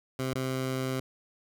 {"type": "tone with dropouts", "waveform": "15% pulse", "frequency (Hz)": 130.81, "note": "C3", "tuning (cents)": 0, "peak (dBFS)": -23, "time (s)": [0.19, 1], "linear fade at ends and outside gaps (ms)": 2, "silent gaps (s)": [0.335, 0.354], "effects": []}